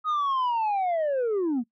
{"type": "linear sweep", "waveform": "sine", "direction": "down", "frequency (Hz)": [1264, 220], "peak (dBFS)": -20, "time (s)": [0.04, 1.64], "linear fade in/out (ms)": 50, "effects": ["noise-tail reverb RT60 0.1 s tail -21 dB re dry", "tanh soft clip ceiling -22 dBFS"]}